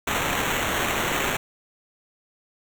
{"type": "noise with sample-and-hold", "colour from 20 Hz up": "blue", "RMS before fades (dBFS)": -25, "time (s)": [0.07, 1.37], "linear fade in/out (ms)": 5, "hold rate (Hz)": 4900, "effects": []}